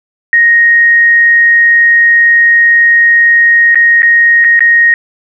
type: tone with dropouts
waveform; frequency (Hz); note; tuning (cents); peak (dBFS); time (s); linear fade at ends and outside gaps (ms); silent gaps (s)
sine; 1869; A#6; +4; -3; 0.33-4.94; 1; 3.746-3.756 / 4.021-4.03 / 4.442-4.446 / 4.593-4.606
effects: none